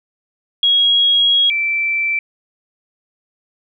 sine tone pair in turn, 3301 / 2334 Hz, G#7 / D7, -11 / -11 cents, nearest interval tritone, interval 600 cents, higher first, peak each -10 / -15 dBFS, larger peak first, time 0.63-1.5 / 1.5-2.19 s, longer first, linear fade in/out 2 ms, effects none

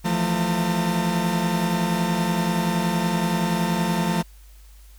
40% pulse tone cluster, 163.6 / 174.2 / 219.8 / 903 Hz, E3 / F3 / A3 / A5, -13 / -4 / -2 / +45 cents, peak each -29 / -22 / -26 / -28 dBFS, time 0.04-4.23 s, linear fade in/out 20 ms, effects added 50 Hz sine -44 dBFS peak until 4.98 s + white hiss -56 dBFS RMS until 4.98 s

